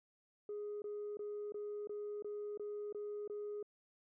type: tone bursts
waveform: sine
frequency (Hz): 415.3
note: G#4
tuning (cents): 0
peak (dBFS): -39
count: 9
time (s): 0.49-3.628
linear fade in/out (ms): 2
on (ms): 330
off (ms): 21
effects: tanh soft clip ceiling -38 dBFS